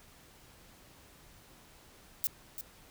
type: noise with echo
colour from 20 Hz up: violet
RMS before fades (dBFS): -30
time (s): 2.24-2.27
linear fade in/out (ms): 0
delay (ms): 340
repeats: 1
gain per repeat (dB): -10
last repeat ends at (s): 2.61
effects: pink hiss -58 dBFS RMS until 2.9 s